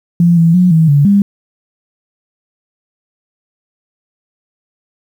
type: tone with pitch steps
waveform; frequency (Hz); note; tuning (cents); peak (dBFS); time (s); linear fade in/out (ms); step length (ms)
sine; 171.9 / 166.1 / 180.7 / 161.1 / 143.3 / 200.8; F3 / E3 / F#3 / E3 / D3 / G3; -27 / +13 / -41 / -39 / -42 / +42; -5; 0.2-1.22; 2; 170
effects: 7-bit